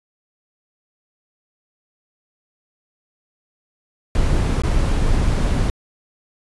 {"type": "noise with dropouts", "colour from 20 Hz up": "brown", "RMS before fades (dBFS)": -17, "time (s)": [4.15, 5.7], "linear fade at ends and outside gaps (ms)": 1, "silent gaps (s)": [4.62, 4.635], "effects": ["resampled to 24000 Hz"]}